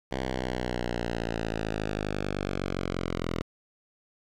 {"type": "linear sweep", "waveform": "5% pulse", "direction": "down", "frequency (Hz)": [65.41, 41.2], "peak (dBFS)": -18, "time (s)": [0.11, 3.42], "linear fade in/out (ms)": 10, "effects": ["low-pass 5000 Hz 12 dB/octave", "9-bit"]}